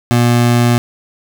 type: tone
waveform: 25% pulse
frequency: 120 Hz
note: B2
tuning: 49 cents flat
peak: -5 dBFS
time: 0.11-0.78 s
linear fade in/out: 0 ms
effects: none